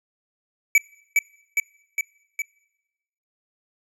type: tone with echo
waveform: square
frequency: 2298 Hz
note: D7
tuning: 38 cents flat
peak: -12 dBFS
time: 0.75-0.78 s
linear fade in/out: 2 ms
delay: 410 ms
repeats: 4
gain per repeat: -3 dB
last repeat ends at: 2.42 s
effects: noise-tail reverb RT60 1.0 s tail -25 dB re dry + low-pass 12000 Hz 12 dB/octave